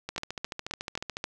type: two click trains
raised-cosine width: 0.2 ms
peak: -17 / -14 dBFS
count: 16 / 5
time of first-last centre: 0.09-1.169 / 0.18-1.241 s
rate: 13.9 / 3.77 Hz
effects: none